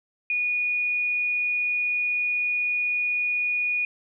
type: tone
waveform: sine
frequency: 2456 Hz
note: D#7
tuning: 23 cents flat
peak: -22 dBFS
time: 0.3-3.85 s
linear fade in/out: 2 ms
effects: none